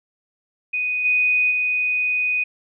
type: tone with level steps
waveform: sine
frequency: 2489 Hz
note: D#7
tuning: in tune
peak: -20 / -15 / -18 dBFS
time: 0.73-2.44 s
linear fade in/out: 10 ms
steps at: 1.04 / 1.5 s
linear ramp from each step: 20 ms
effects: none